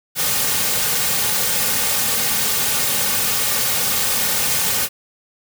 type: noise with comb filter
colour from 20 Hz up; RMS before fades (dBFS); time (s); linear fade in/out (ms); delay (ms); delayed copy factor
white; -19; 0.15-4.89; 50; 3; -0.65
effects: none